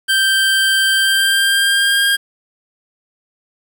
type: tone with pitch glide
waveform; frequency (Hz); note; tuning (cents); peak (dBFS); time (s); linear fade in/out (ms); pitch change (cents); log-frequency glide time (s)
25% pulse; 1568 to 1612.1; G6 to G6; 0 to +48; -8; 0.08-2.17; 20; +48; 0.92-2.06
effects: 7-bit